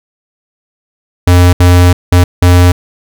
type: tone bursts at uneven times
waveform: square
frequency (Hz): 88.9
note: F2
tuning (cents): +31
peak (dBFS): -3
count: 4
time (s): 1.27-1.53 / 1.6-1.93 / 2.12-2.24 / 2.42-2.72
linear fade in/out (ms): 5
effects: none